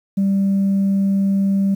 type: tone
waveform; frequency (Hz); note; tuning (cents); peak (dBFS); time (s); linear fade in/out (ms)
sine; 196; G3; 0; -12; 0.17-1.75; 10
effects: tanh soft clip ceiling -12 dBFS + 8-bit